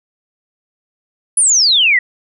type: exponential sweep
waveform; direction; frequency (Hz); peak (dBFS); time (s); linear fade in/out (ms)
sine; down; 10220 to 1891; -8; 1.37-1.99; 5
effects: none